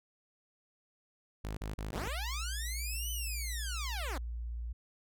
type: tone bursts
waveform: sawtooth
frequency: 52.4 Hz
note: G#1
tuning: 16 cents sharp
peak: -33 dBFS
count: 4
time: 1.44-2.08 s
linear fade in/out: 5 ms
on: 130 ms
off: 40 ms
type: linear two-way sweep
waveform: 10% pulse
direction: up then down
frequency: 82.41 to 3043 to 234.9 Hz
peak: -30 dBFS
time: 1.92-4.18 s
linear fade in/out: 5 ms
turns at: 3.11 s
type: tone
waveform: sine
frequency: 58.27 Hz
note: A#1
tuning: in tune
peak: -36 dBFS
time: 2.02-4.73 s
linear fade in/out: 10 ms
effects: none